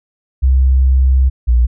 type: tone pair in turn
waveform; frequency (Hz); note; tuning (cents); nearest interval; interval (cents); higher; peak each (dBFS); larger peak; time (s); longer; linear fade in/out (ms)
sine; 65.41 / 60; C2 / B1; 0 / -49; minor second; 149; first; -7; neither; 0.42-1.3 / 1.47-1.67; first; 20
effects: none